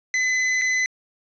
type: tone with dropouts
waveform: 45% pulse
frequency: 2021 Hz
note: B6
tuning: 39 cents sharp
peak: -19 dBFS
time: 0.14-0.86 s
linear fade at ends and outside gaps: 1 ms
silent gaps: 0.614-0.618 s
effects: resampled to 16000 Hz + 8-bit